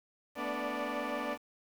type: tone cluster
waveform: 15% pulse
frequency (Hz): 221.4 / 246.9 / 290.9 / 588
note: A3 / B3 / D4 / D5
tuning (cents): +11 / 0 / -16 / +2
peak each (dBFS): -37 / -33 / -33 / -31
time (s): 0.35-1.38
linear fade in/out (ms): 50
effects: low-pass 3000 Hz 12 dB/octave + 9-bit